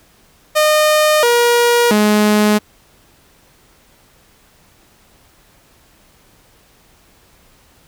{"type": "tone with pitch steps", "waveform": "sawtooth", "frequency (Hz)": [611, 476.9, 210.5], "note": ["D#5", "A#4", "G#3"], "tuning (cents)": [-32, 39, 24], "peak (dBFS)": -6, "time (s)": [0.55, 2.59], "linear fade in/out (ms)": 20, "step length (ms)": 680, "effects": ["pink hiss -51 dBFS RMS until 7.87 s"]}